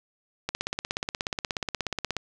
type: click train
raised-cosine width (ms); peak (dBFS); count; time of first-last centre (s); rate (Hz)
0.2; -11; 29; 0.49-2.167; 16.7
effects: none